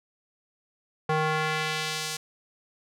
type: tone with band-pass filter sweep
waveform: square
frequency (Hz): 155.7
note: D#3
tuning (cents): +2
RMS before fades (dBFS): -28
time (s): 1.09-2.17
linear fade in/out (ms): 5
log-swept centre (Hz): 900 to 6600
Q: 0.85
effects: none